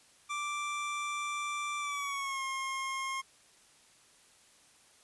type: tone with pitch glide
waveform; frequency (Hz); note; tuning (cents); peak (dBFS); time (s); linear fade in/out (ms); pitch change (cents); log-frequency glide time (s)
25% pulse; 1174.7 to 1071; D6 to C6; 0 to +40; -30; 0.29-3.22; 20; -160; 1.79-2.43
effects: white hiss -62 dBFS RMS until 5.03 s + resampled to 24000 Hz